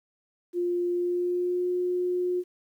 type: tone with pitch glide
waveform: sine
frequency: 351.6 to 359.2 Hz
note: F4 to F4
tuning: +12 to +49 cents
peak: -24 dBFS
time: 0.53-2.44 s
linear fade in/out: 50 ms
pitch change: +37 cents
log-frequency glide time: 0.91-1.69 s
effects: 10-bit